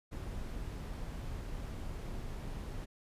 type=noise; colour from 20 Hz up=brown; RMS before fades=-41 dBFS; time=0.11-2.86 s; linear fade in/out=20 ms; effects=resampled to 32000 Hz